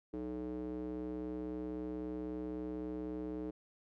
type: tone with band-pass filter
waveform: square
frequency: 61.9 Hz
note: B1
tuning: 5 cents sharp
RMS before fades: -41 dBFS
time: 0.13-3.51 s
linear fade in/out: 10 ms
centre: 360 Hz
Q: 5.3
effects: none